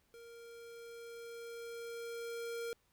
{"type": "tone with level ramp", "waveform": "square", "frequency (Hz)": 466.2, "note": "A#4", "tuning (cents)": 0, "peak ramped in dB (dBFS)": [-53, -39], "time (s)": [0.14, 2.73], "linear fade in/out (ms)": 0, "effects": ["pink hiss -75 dBFS RMS until 2.92 s"]}